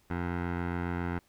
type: tone with low-pass filter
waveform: 15% pulse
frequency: 87.31 Hz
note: F2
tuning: in tune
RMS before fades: -33 dBFS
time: 0.1-1.19 s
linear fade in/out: 5 ms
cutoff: 1700 Hz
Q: 1.8
effects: pink hiss -67 dBFS RMS until 1.28 s